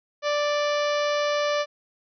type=harmonic tone; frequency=587.3 Hz; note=D5; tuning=in tune; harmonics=1 / 2 / 3 / 4 / 5 / 6 / 7 / 8 / 9 / 10; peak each=-23 / -29 / -33 / -35 / -37 / -39 / -40 / -41 / -42 / -43 dBFS; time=0.22-1.66 s; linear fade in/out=50 ms; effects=none